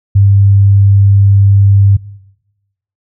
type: tone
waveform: sine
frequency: 99.4 Hz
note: G2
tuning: 25 cents sharp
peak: -3 dBFS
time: 0.15-1.97 s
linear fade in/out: 10 ms
effects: noise-tail reverb RT60 1.0 s tail -22 dB re dry